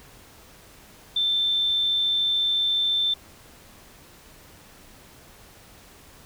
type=tone; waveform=sine; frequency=3553 Hz; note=A7; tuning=16 cents sharp; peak=-20 dBFS; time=1.16-3.14 s; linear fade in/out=5 ms; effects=pink hiss -50 dBFS RMS until 6.25 s